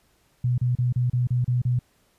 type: tone bursts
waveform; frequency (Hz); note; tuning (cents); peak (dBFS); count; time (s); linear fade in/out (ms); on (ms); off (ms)
sine; 123.47; B2; 0; -19; 8; 0.44-1.791; 5; 140; 33
effects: pink hiss -64 dBFS RMS until 2.18 s + resampled to 32000 Hz